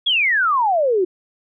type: exponential sweep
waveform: sine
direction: down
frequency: 3427 to 349.2 Hz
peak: -14 dBFS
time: 0.06-1.05 s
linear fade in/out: 10 ms
effects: none